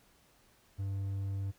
triangle tone, 98 Hz, G2, in tune, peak -31 dBFS, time 0.78-1.52 s, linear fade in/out 20 ms, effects pink hiss -66 dBFS RMS until 1.58 s

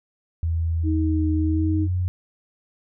sine tone with pitch glide, 82.41 to 90.39 Hz, E2 to F#2, 0 to -40 cents, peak -20 dBFS, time 0.43-2.08 s, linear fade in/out 0 ms, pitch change +160 cents, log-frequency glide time 1.53-1.79 s
sine tone with vibrato, 313.1 Hz, D#4, 11 cents sharp, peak -22 dBFS, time 0.83-1.88 s, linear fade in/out 50 ms, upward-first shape triangle, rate 1.6 Hz, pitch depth 16 cents each way
effects none

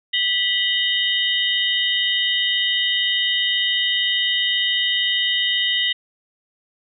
sine tone cluster, 1965 / 2911 / 3113 / 3698 Hz, B6 / F#7 / G7 / A#7, -9 / -29 / -13 / -15 cents, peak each -23 dBFS, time 0.13-5.93 s, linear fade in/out 10 ms, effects none

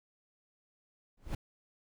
brown noise with exponential growth, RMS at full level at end -29 dBFS, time 1.17-1.35 s, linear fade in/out 5 ms, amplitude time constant 37 ms, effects none

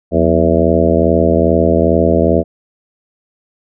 harmonic tone with a mistuned harmonic, 82.41 Hz, E2, in tune, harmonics 1 / 2 / 3 / 4 / 5 / 6 / 7 / 8, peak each -17 / -17 / -17 / -17 / -17 / -17 / -17 / -17 dBFS, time 0.11-2.44 s, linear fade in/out 50 ms, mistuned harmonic 2, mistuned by +130 cents, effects none

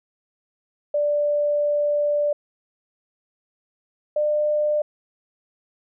sine tone pair in turn, 587.3 / 599.3 Hz, D5 / D5, 0 / +35 cents, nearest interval unison, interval 35 cents, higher second, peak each -18 dBFS, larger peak neither, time 0.94-2.33 / 4.16-4.82 s, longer first, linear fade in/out 5 ms, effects none

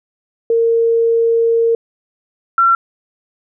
sine tone pair in turn, 460 / 1358.7 Hz, A#4 / F6, -23 / -48 cents, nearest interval octave + perfect fifth, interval 1875 cents, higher second, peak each -10 / -8 dBFS, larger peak second, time 0.5-1.75 / 2.58-2.75 s, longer first, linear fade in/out 2 ms, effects none

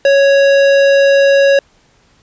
triangle tone with hard clipping, 554.4 Hz, C#5, in tune, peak -8 dBFS, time 0.05-1.59 s, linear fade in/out 2 ms, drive 18 dB, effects pink hiss -52 dBFS RMS until 2.22 s + resampled to 16000 Hz

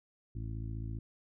harmonic tone, 55 Hz, A1, in tune, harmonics 1 / 2 / 3 / 4 / 5 / 6, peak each -40 / -39 / -51 / -51 / -51 / -53 dBFS, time 0.35-0.99 s, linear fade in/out 5 ms, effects none

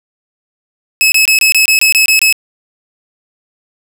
sawtooth tone bursts, 2584 Hz, E7, 35 cents flat, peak -3 dBFS, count 10, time 1.01-2.326 s, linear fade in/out 0 ms, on 110 ms, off 24 ms, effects none

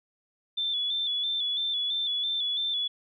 sine tone with vibrato, 3480 Hz, A7, 20 cents flat, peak -26 dBFS, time 0.57-2.88 s, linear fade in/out 10 ms, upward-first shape square, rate 3 Hz, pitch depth 38 cents each way, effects none

